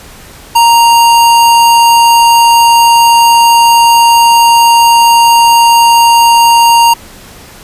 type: tone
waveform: square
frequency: 932.3 Hz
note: A#5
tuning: in tune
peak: -3 dBFS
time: 0.55-6.94 s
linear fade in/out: 10 ms
effects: pink hiss -33 dBFS RMS until 7.63 s + resampled to 32000 Hz